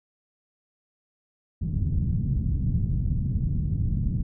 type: low-pass noise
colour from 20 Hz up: white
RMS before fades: -25 dBFS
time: 1.61-4.23 s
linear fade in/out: 10 ms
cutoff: 160 Hz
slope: 24 dB/octave
effects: none